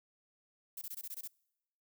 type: noise bursts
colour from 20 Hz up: violet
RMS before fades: -43 dBFS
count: 8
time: 0.77-1.277 s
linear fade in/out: 5 ms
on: 45 ms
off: 21 ms
effects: noise-tail reverb RT60 0.9 s tail -26 dB re dry